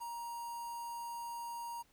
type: tone with notch filter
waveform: square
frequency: 940 Hz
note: A#5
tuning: 14 cents sharp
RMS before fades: -43 dBFS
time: 0-1.83 s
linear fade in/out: 20 ms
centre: 3300 Hz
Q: 0.91
effects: pink hiss -70 dBFS RMS until 1.92 s